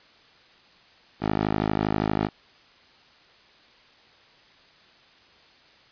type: tone with band-pass filter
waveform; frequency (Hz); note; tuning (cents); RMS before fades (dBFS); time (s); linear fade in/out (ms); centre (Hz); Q
10% pulse; 52.5; G#1; +19; -25; 1.2-2.3; 50; 570; 0.54
effects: white hiss -55 dBFS RMS until 5.91 s + resampled to 11025 Hz